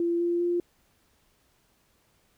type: tone with pitch steps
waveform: sine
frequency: 341.6 / 345.2 / 348.8 Hz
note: F4 / F4 / F4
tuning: -38 / -20 / -2 cents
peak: -23 dBFS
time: 0-0.6 s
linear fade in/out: 2 ms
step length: 200 ms
effects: pink hiss -67 dBFS RMS until 2.37 s